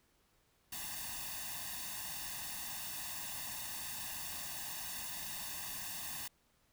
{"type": "noise with comb filter", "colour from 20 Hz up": "white", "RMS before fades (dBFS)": -43, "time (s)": [0.72, 6.28], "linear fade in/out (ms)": 5, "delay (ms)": 1.1, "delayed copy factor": 1, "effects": ["pink hiss -73 dBFS RMS until 6.72 s"]}